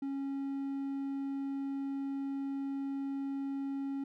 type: tone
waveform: triangle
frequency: 275 Hz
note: C#4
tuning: 14 cents flat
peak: -32 dBFS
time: 0.02-4.04 s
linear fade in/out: 5 ms
effects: none